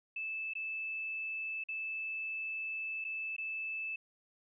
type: tone with dropouts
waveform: sine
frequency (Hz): 2626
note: E7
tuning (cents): -7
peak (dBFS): -36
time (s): 0.16-3.96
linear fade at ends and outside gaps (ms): 5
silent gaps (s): 0.536-0.552 / 1.639-1.686 / 3.043-3.048 / 3.365-3.381
effects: none